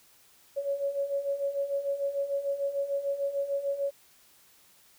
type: beating tone pair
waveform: sine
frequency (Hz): 554.4 / 561.1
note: C#5 / C#5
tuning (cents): 0 / +21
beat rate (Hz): 6.7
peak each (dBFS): -34 / -29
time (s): 0.56-3.91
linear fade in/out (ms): 20
effects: white hiss -60 dBFS RMS until 4.98 s